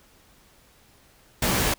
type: noise with comb filter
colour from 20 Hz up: pink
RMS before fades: -23 dBFS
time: 1.42-1.74 s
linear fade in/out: 5 ms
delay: 16 ms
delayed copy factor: +0.55
effects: pink hiss -57 dBFS RMS until 1.78 s